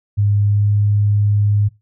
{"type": "tone with pitch glide", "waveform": "sine", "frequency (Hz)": [102.4, 103.23], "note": ["G#2", "G#2"], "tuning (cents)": [-24, -10], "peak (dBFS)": -12, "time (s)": [0.17, 1.69], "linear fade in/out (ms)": 20, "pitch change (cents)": 14, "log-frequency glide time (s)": [0.4, 0.71], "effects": ["noise-tail reverb RT60 0.2 s tail -17 dB re dry"]}